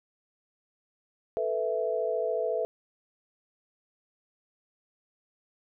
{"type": "chord", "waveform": "sine", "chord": "A suspended second", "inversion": "none", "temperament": "equal", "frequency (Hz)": [440, 493.9, 659.3], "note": ["A4", "B4", "E5"], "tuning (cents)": [0, 0, 0], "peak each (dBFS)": [-31, -31, -30], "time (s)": [1.37, 2.65], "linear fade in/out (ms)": 0, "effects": []}